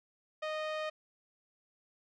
sawtooth tone with low-pass filter, 619 Hz, D#5, 9 cents flat, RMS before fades -37 dBFS, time 0.42-0.9 s, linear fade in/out 10 ms, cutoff 3300 Hz, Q 0.99, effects none

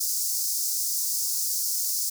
pink high-pass noise, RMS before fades -27 dBFS, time 0-2.1 s, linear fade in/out 10 ms, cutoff 5000 Hz, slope 48 dB/octave, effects none

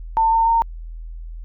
sine tone with pitch steps, 898 / 907.9 / 917.9 Hz, A5 / A#5 / A#5, +35 / -46 / -27 cents, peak -13 dBFS, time 0.17-0.62 s, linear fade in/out 0 ms, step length 150 ms, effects added 41 Hz sine -30 dBFS peak until 1.44 s

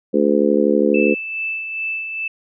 harmonic tone, 72.4 Hz, D2, 24 cents flat, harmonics 3 / 4 / 5 / 6 / 7, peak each -19 / -19 / -19 / -19 / -19 dBFS, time 0.13-1.15 s, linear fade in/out 20 ms
sine tone with tremolo, 2637 Hz, E7, in tune, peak -20 dBFS, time 0.94-2.28 s, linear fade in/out 5 ms, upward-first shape sine, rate 2.4 Hz, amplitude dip 45%
effects none

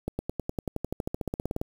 accelerating click train, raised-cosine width 2 ms, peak -16 dBFS, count 21, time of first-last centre 0.08-1.614 s, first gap 110 ms, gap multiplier 0.96, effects 7-bit

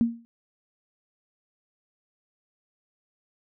sine tone with exponential decay, 232.7 Hz, A#3, 3 cents flat, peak -15 dBFS, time 0.01-0.25 s, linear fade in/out 0 ms, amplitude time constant 51 ms, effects none

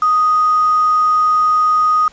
sine tone with quantisation, 1245 Hz, D#6, 1 cent sharp, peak -10 dBFS, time 0.02-2.08 s, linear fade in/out 2 ms, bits 5, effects pink hiss -46 dBFS RMS until 2.12 s + resampled to 16000 Hz

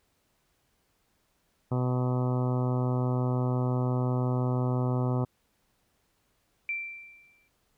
harmonic tone, 125.8 Hz, B2, 32 cents sharp, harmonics 1 / 2 / 3 / 4 / 5 / 6 / 7 / 8 / 9 / 10, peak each -26 / -32 / -36 / -38 / -40 / -42 / -43 / -44 / -45 / -46 dBFS, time 1.71-5.25 s, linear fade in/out 10 ms
sine tone with exponential decay, 2349 Hz, D7, in tune, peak -27 dBFS, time 6.69-7.48 s, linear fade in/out 1 ms, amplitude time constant 170 ms
effects pink hiss -72 dBFS RMS until 7.77 s

